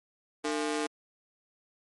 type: ring-modulated tone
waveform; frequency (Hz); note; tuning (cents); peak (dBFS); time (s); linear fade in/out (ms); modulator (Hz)
sawtooth; 377.6; F#4; +35; -22; 0.44-0.87; 10; 76.3
effects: MP3 48 kbps